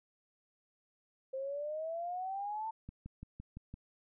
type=exponential sweep; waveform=sine; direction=up; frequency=523.3 to 900 Hz; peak=-36 dBFS; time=1.33-2.71 s; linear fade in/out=10 ms
type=click train; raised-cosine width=5 ms; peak=-33 dBFS; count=6; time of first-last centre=2.89-3.74 s; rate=5.88 Hz
effects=none